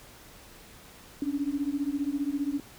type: beating tone pair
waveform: sine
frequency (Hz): 277.2 / 292.2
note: C#4 / D4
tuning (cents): 0 / -9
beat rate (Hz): 15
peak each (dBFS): -30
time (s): 1.22-2.6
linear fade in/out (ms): 2
effects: pink hiss -51 dBFS RMS until 2.78 s